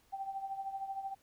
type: tone with tremolo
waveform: sine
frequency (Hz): 780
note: G5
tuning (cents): -9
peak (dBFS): -34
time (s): 0.12-1.15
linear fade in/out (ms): 20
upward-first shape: triangle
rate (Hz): 13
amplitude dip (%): 75
effects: pink hiss -69 dBFS RMS until 1.22 s